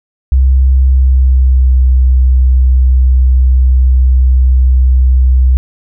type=tone with pitch glide; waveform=sine; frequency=65.41 to 63.84 Hz; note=C2 to C2; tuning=0 to -42 cents; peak=-4 dBFS; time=0.32-5.57 s; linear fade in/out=0 ms; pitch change=-42 cents; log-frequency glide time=0.86-1.78 s; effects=none